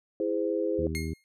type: chord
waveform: sine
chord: E augmented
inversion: none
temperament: just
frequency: 329.6 / 412 / 515 Hz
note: E4 / G#4 / B#4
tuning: 0 / -14 / -28 cents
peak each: -30 dBFS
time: 0.2-0.87 s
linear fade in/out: 2 ms
type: harmonic tone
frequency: 79.7 Hz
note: D#2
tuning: 42 cents sharp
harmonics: 1 / 2 / 3 / 4 / 5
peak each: -33 / -36 / -38 / -39 / -40 dBFS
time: 0.78-1.14 s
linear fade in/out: 10 ms
type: tone with exponential decay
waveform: sawtooth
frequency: 2139 Hz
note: C7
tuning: 38 cents sharp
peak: -27 dBFS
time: 0.95-1.24 s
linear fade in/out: 0 ms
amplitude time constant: 63 ms
effects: resampled to 32000 Hz